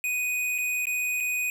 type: tone with dropouts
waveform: square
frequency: 2489 Hz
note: D#7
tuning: in tune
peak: -26 dBFS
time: 0.04-1.5 s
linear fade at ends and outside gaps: 1 ms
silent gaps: 0.581-0.585 / 0.855-0.869 / 1.203-1.206 s
effects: none